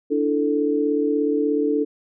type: chord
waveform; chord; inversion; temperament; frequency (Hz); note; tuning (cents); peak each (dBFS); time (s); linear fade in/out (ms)
sine; D suspended second; none; just; 293.7 / 330.4 / 440.5; D4 / E4 / A4; 0 / +4 / +2; -21 / -27 / -21; 0.1-1.85; 20
effects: none